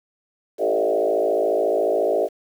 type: tone with frequency modulation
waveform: sine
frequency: 522 Hz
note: C5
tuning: 4 cents flat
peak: -17 dBFS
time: 0.58-2.29 s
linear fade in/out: 50 ms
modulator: 54.2 Hz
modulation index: 2.9
effects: 8-bit